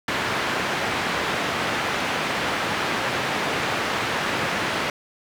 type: band-pass noise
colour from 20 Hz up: white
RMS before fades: -25 dBFS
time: 0.08-4.9 s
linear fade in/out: 2 ms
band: 100 to 2100 Hz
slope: 12 dB/octave
effects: none